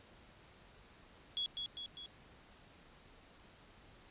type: tone with echo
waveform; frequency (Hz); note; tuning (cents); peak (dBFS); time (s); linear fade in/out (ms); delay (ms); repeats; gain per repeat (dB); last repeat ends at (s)
sine; 3352; G#7; +15; -34; 1.37-1.46; 0; 200; 3; -4; 2.06
effects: pink hiss -61 dBFS RMS until 4.1 s + resampled to 8000 Hz